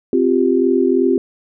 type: chord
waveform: sine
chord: C suspended fourth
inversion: none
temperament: equal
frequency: 261.6 / 349.2 / 392 Hz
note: C4 / F4 / G4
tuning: 0 / 0 / 0 cents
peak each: -16 dBFS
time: 0.13-1.18 s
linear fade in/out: 2 ms
effects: none